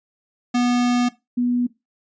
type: tone pair in turn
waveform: square / sine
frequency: 244.4 / 244.4 Hz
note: B3 / B3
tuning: -18 / -18 cents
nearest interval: unison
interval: 0 cents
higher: neither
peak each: -17 dBFS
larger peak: neither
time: 0.54-1.09 / 1.37-1.67 s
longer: first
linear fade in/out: 10 ms
effects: noise-tail reverb RT60 0.2 s tail -17 dB re dry + resampled to 16000 Hz